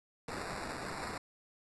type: noise with sample-and-hold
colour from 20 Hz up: white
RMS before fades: -41 dBFS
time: 0.28-1.18 s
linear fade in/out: 5 ms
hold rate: 3150 Hz
effects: resampled to 24000 Hz